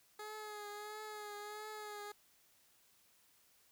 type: tone with vibrato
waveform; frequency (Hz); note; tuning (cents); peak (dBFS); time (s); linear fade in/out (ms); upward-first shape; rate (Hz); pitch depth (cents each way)
15% pulse; 421; G#4; +24; -39; 0.19-2.12; 5; triangle; 1.5; 41
effects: white hiss -70 dBFS RMS until 3.71 s